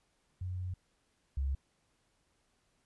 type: tone pair in turn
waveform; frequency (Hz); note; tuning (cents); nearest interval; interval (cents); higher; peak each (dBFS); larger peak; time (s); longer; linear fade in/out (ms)
sine; 91.3 / 67.93; F#2 / C#2; -23 / -34; perfect fourth; 511; first; -35 / -30; second; 0.41-0.74 / 1.37-1.55; first; 5
effects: pink hiss -75 dBFS RMS until 2.85 s + resampled to 24000 Hz